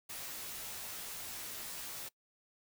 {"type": "noise with comb filter", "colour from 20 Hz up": "white", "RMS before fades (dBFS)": -44, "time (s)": [0.09, 2.09], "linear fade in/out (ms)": 10, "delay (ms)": 15, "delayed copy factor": -0.65, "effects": ["noise-tail reverb RT60 0.1 s tail -22 dB re dry"]}